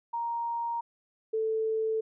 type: tone pair in turn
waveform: sine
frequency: 935 / 441.3 Hz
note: A#5 / A4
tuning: +5 / +5 cents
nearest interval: octave + minor second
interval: 1300 cents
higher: first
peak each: -29 / -26 dBFS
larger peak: second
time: 0.13-0.81 / 1.33-2.01 s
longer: neither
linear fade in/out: 10 ms
effects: none